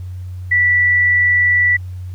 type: tone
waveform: sine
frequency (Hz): 1961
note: B6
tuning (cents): -13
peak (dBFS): -10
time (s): 0.51-1.77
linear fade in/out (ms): 10
effects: added 91 Hz sine -25 dBFS peak until 2.14 s + pink hiss -53 dBFS RMS until 2.14 s